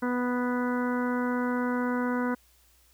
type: harmonic tone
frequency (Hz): 246.9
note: B3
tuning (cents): 0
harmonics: 1 / 2 / 3 / 4 / 5 / 6 / 7 / 8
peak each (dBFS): -27 / -33 / -42 / -35 / -40 / -36 / -48 / -45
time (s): 0.02-2.35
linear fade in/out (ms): 10
effects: added 60 Hz sine -63 dBFS peak until 2.93 s + white hiss -63 dBFS RMS until 2.93 s